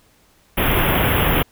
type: band-stop noise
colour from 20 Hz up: pink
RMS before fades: -17 dBFS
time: 0.57-1.43 s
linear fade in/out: 10 ms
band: 3400 to 11000 Hz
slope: 96 dB/octave
effects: pink hiss -56 dBFS RMS until 1.51 s